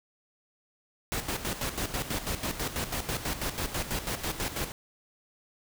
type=noise with tremolo; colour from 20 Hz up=pink; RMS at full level=-31 dBFS; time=1.12-4.72 s; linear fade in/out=0 ms; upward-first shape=square; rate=6.1 Hz; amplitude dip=65%; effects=none